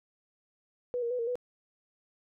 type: tone with pitch steps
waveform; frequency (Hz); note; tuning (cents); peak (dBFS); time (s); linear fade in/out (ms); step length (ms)
sine; 491.2 / 469.4 / 497 / 463.2 / 493.6; B4 / A#4 / B4 / A#4 / B4; -9 / +12 / +11 / -11 / -1; -29; 0.94-1.355; 0; 83
effects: none